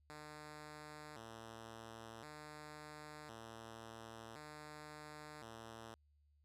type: tone with vibrato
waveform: 5% pulse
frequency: 130.8 Hz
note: C3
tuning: in tune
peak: -40 dBFS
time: 0.1-5.94 s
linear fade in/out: 0 ms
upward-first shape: square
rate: 0.47 Hz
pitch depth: 250 cents each way
effects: added 73 Hz sine -70 dBFS peak until 6.44 s + low-pass 11000 Hz 12 dB/octave